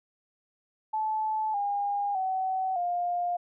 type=tone with pitch steps; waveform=sine; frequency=868 / 809.9 / 755.6 / 705 Hz; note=A5 / G#5 / F#5 / F5; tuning=-24 / -44 / +36 / +16 cents; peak=-26 dBFS; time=0.93-3.37 s; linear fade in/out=10 ms; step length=610 ms; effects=none